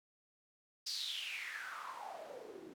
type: noise with band-pass filter sweep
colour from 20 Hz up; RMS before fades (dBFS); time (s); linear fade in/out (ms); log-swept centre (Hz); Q
white; -45; 0.86-2.74; 10; 5000 to 290; 6.9
effects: none